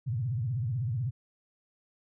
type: tone with vibrato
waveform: sine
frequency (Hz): 120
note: B2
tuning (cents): -49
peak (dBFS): -28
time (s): 0.06-1.11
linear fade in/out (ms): 20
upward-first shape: sine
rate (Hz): 16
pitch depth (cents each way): 260
effects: none